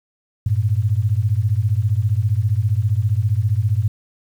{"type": "beating tone pair", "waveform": "sine", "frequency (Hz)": [98, 113], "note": ["G2", "A2"], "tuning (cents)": [0, 47], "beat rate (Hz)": 15, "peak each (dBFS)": -18, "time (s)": [0.46, 3.88], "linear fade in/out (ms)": 5, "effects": ["8-bit"]}